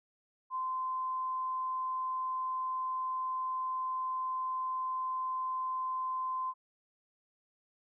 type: tone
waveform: sine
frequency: 1034 Hz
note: C6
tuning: 21 cents flat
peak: -32 dBFS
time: 0.5-6.54 s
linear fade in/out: 50 ms
effects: none